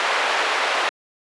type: band-pass noise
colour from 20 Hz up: pink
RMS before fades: -21 dBFS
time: 0-0.89 s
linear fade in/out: 0 ms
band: 660 to 2800 Hz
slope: 12 dB/octave
effects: high-pass 400 Hz 12 dB/octave + resampled to 24000 Hz